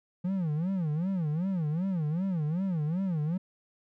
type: tone with vibrato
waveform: triangle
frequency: 170.3 Hz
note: F3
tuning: 43 cents flat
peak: -25 dBFS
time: 0.24-3.38 s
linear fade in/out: 10 ms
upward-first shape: sine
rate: 2.6 Hz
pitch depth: 240 cents each way
effects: none